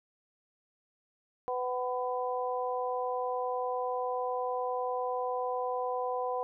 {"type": "harmonic tone", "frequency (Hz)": 250.4, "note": "B3", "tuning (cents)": 24, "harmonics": [2, 3, 4], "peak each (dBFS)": [-33, -35, -36], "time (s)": [1.48, 6.43], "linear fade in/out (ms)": 0, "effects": []}